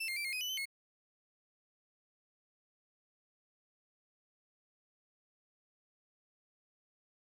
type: tone with pitch steps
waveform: 35% pulse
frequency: 2660 / 2119 / 2340 / 2139 / 2508 / 2979 / 3059 / 2173 Hz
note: E7 / C7 / D7 / C7 / D#7 / F#7 / G7 / C#7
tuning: +15 / +21 / -7 / +38 / +13 / +11 / -43 / -35 cents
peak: -34 dBFS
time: 0-0.656 s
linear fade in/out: 10 ms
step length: 82 ms
effects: none